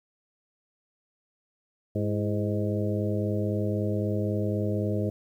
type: harmonic tone with a mistuned harmonic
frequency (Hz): 103.83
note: G#2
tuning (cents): 0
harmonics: 1 / 2 / 3 / 4 / 5 / 6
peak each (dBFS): -28 / -31 / -33 / -34 / -35 / -36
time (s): 1.95-5.1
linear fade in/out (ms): 5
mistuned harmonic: 3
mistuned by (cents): +76
effects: 10-bit